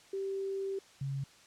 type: tone pair in turn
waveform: sine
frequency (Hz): 389.5 / 137.33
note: G4 / C#3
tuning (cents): -11 / -16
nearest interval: octave + tritone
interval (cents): 1805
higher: first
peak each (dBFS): -33 / -33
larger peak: neither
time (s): 0.13-0.79 / 1.01-1.24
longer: first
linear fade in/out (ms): 5
effects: white hiss -59 dBFS RMS until 1.46 s + low-pass 7000 Hz 12 dB/octave